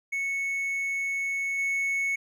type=tone with level steps; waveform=triangle; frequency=2208 Hz; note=C#7; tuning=7 cents flat; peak=-25 / -23 dBFS; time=0.12-2.16 s; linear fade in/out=10 ms; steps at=1.58 s; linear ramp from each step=10 ms; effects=none